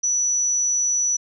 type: tone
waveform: sine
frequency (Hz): 5920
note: F#8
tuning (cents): 0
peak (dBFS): -18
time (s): 0.03-1.17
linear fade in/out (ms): 10
effects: none